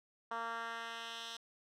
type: tone with band-pass filter sweep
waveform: 10% pulse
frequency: 230 Hz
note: A#3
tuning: 23 cents flat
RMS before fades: -43 dBFS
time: 0.31-1.37 s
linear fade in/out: 5 ms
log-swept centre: 1100 to 4000 Hz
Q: 1.6
effects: none